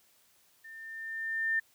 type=tone with level ramp; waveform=sine; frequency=1800 Hz; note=A6; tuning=39 cents sharp; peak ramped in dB=-46 to -25 dBFS; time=0.64-1.6 s; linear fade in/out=10 ms; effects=white hiss -66 dBFS RMS until 1.74 s